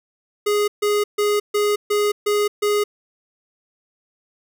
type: tone bursts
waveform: square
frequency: 414.7 Hz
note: G#4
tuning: 3 cents flat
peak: -17 dBFS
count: 7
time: 0.46-2.84 s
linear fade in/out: 10 ms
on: 220 ms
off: 140 ms
effects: none